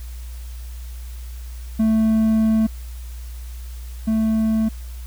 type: tone pair in turn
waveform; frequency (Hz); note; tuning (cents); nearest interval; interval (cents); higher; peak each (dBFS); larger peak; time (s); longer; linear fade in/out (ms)
triangle; 220.4 / 220.4; A3 / A3; +3 / +3; unison; 0; neither; -12 / -14; first; 1.79-2.67 / 4.07-4.69; first; 10
effects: added 60 Hz sine -30 dBFS peak until 5.06 s + white hiss -47 dBFS RMS until 5.06 s